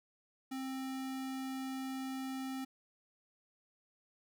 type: tone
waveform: square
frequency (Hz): 264.1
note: C4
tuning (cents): +16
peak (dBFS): -39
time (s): 0.51-2.65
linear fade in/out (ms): 10
effects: none